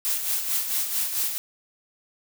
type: noise with tremolo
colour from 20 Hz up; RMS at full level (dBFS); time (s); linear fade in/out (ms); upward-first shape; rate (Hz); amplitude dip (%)
blue; -24; 0.05-1.38; 0; sine; 4.5; 55
effects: none